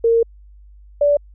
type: tone pair in turn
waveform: sine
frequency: 460.2 / 579.8 Hz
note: A#4 / D5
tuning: -22 / -22 cents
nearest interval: major third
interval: 400 cents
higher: second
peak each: -11 dBFS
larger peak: neither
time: 0.04-0.23 / 1.01-1.17 s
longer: first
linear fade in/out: 5 ms
effects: added 50 Hz sine -41 dBFS peak until 1.34 s